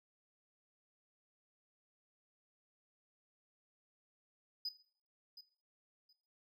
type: tone with echo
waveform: triangle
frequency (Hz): 4987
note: D#8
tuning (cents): +3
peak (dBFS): -34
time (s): 4.65-4.69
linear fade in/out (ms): 5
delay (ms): 720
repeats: 2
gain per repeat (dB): -15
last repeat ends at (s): 6.13
effects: noise-tail reverb RT60 0.5 s tail -17 dB re dry + tanh soft clip ceiling -33 dBFS